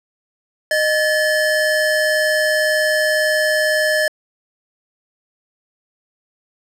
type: tone pair together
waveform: square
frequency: 617 / 1729.1 Hz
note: D#5 / A6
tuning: -15 / -31 cents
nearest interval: octave + tritone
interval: 1784 cents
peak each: -18 dBFS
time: 0.71-4.08 s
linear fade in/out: 2 ms
effects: low-pass 11000 Hz 12 dB/octave